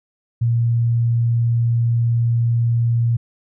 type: tone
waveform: sine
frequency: 117.3 Hz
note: A#2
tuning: 11 cents sharp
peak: -14 dBFS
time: 0.41-3.17 s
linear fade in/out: 10 ms
effects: none